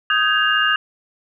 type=tone cluster; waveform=sine; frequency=1250 / 1550 / 1665 / 2813 Hz; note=D#6 / G6 / G#6 / F7; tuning=+8 / -20 / +4 / +12 cents; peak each=-20 dBFS; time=0.1-0.76 s; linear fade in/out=2 ms; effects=none